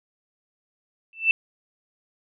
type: tone with exponential growth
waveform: sine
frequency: 2661 Hz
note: E7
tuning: 16 cents sharp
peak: -11 dBFS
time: 1.13-1.31 s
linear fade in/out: 1 ms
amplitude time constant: 39 ms
effects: none